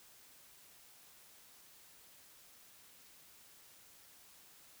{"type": "silence", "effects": ["white hiss -61 dBFS RMS until 4.8 s"]}